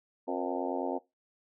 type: harmonic tone with a mistuned harmonic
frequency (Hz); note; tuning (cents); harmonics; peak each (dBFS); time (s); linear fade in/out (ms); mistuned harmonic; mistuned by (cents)
89.2; F2; +37; 3 / 4 / 5 / 6 / 7 / 8 / 9 / 10; -36 / -37 / -38 / -39 / -39 / -40 / -41 / -41; 0.27-0.99; 20; 5; +82
effects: noise-tail reverb RT60 0.2 s tail -20 dB re dry